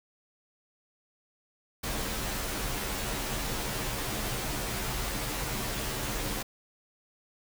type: noise with comb filter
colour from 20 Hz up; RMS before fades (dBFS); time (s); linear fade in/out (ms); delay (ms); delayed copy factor
pink; -33; 1.83-6.43; 10; 12; -0.9
effects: none